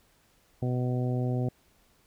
harmonic tone, 125 Hz, B2, 21 cents sharp, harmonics 1 / 2 / 3 / 4 / 5 / 6, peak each -27 / -33 / -37 / -39 / -41 / -43 dBFS, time 0.62-1.49 s, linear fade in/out 5 ms, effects pink hiss -65 dBFS RMS until 2.06 s

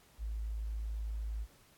sine tone, 54.1 Hz, A1, 29 cents flat, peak -35 dBFS, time 0.18-1.47 s, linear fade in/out 50 ms, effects pink hiss -64 dBFS RMS until 1.77 s + AAC 64 kbps

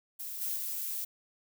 violet noise with level steps, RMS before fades -40 / -34 / -36 dBFS, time 0.19-1.05 s, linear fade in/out 10 ms, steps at 0.41 / 0.56 s, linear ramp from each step 5 ms, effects none

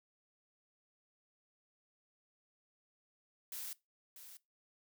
blue noise with echo, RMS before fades -44 dBFS, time 3.52-3.73 s, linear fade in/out 2 ms, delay 640 ms, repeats 1, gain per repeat -10 dB, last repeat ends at 4.37 s, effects noise-tail reverb RT60 0.2 s tail -20 dB re dry

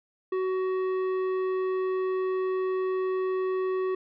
triangle tone with tanh clipping, 374.3 Hz, F#4, 20 cents sharp, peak -27 dBFS, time 0.32-3.95 s, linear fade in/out 5 ms, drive 15 dB, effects none

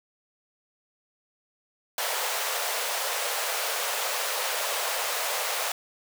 pink high-pass noise, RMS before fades -29 dBFS, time 1.98-5.72 s, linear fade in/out 2 ms, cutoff 480 Hz, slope 48 dB/octave, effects none

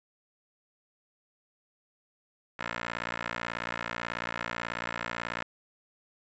15% pulse tone with band-pass filter, 58.27 Hz, A#1, in tune, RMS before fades -36 dBFS, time 2.59-5.43 s, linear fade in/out 5 ms, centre 1700 Hz, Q 1.5, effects resampled to 16000 Hz

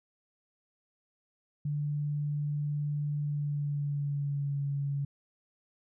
sine tone with pitch glide, 146.9 to 141 Hz, D3 to C#3, +1 to +30 cents, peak -29 dBFS, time 1.65-5.05 s, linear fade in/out 5 ms, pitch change -71 cents, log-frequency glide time 3.21-4.62 s, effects none

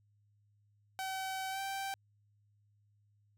sawtooth tone with pitch glide, 763 to 779.9 Hz, G5 to G5, -47 to -9 cents, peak -33 dBFS, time 0.99-1.94 s, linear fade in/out 0 ms, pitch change +38 cents, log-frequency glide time 1.5-1.6 s, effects added 103 Hz sine -68 dBFS peak until 3.37 s

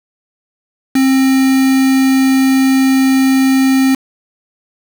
triangle tone with quantisation, 265.4 Hz, C4, 25 cents sharp, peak -6 dBFS, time 0.95-3.95 s, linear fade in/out 5 ms, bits 3, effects none

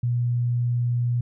sine tone, 120.9 Hz, B2, 36 cents flat, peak -20 dBFS, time 0.03-1.21 s, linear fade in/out 5 ms, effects none

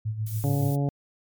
sine tone with tremolo, 108.6 Hz, A2, 22 cents flat, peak -24 dBFS, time 0.05-0.73 s, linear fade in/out 10 ms, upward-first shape sine, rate 7.1 Hz, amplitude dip 65%
violet noise, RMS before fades -39 dBFS, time 0.26-0.76 s, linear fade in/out 10 ms
harmonic tone, 141.3 Hz, C#3, 34 cents sharp, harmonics 1 / 2 / 3 / 4 / 5 / 6, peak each -23 / -30 / -35 / -36 / -37 / -45 dBFS, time 0.44-0.89 s, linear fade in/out 0 ms
effects MP3 96 kbps

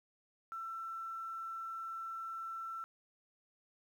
sine tone with quantisation, 1339 Hz, E6, 27 cents sharp, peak -40 dBFS, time 0.52-2.84 s, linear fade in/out 0 ms, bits 11, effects none

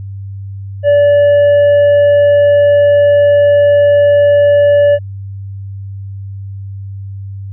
triangle tone, 578 Hz, D5, 28 cents flat, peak -3 dBFS, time 0.83-4.99 s, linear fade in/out 50 ms, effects added 98 Hz sine -22 dBFS peak until 7.52 s + resampled to 8000 Hz

